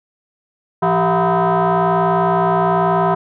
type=tone with frequency modulation; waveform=sine; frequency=170 Hz; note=F3; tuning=46 cents flat; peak=-11 dBFS; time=0.82-3.15 s; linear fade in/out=10 ms; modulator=279 Hz; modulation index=3.7; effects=tanh soft clip ceiling -8 dBFS